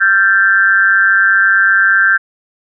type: tone with amplitude modulation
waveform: sine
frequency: 1568 Hz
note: G6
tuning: in tune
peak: -3 dBFS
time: 0-2.18 s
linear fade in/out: 20 ms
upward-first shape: sine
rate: 195 Hz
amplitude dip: 90%
effects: none